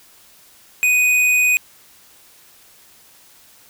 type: tone with hard clipping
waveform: triangle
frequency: 2489 Hz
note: D#7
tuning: in tune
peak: -14 dBFS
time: 0.83-1.57 s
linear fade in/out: 0 ms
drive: 15 dB
effects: white hiss -49 dBFS RMS until 3.69 s